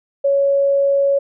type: tone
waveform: sine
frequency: 557 Hz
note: C#5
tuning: 8 cents sharp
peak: -12 dBFS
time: 0.24-1.19 s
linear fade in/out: 10 ms
effects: none